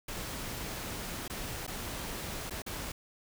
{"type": "noise with dropouts", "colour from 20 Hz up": "pink", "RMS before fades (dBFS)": -39, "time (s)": [0.08, 2.92], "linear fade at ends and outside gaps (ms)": 5, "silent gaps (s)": [[1.28, 1.298], [1.667, 1.676], [2.498, 2.507], [2.621, 2.663]], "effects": []}